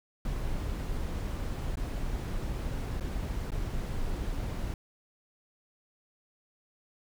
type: noise with dropouts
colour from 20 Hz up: brown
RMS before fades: -33 dBFS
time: 0.25-4.74 s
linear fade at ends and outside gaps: 2 ms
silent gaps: 1.756-1.771 / 2.999-3.007 / 3.506-3.518 s
effects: none